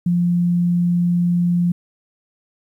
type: tone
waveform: sine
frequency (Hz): 174.61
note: F3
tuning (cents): 0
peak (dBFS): -14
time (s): 0.06-1.72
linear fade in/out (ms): 5
effects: 9-bit